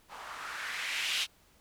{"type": "noise with low-pass filter sweep", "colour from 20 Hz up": "violet", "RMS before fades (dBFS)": -36, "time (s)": [0.08, 1.27], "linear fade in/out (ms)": 50, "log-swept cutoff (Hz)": [890, 3300], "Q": 2.2, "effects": ["pink hiss -64 dBFS RMS until 1.6 s"]}